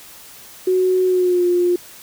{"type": "tone with pitch glide", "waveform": "sine", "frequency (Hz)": [370, 353.7], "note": ["F#4", "F4"], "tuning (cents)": [0, 22], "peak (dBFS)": -13, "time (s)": [0.67, 1.76], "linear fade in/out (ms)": 5, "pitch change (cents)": -78, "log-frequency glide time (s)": [1.06, 1.44], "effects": ["white hiss -41 dBFS RMS until 2.02 s"]}